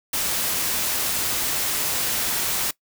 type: noise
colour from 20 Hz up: white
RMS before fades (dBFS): -24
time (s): 0.13-2.71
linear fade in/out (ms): 5
effects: noise-tail reverb RT60 0.1 s tail -21 dB re dry